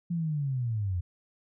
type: linear sweep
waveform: sine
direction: down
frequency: 174.61 to 84.6 Hz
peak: -27 dBFS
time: 0.1-1.01 s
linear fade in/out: 10 ms
effects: none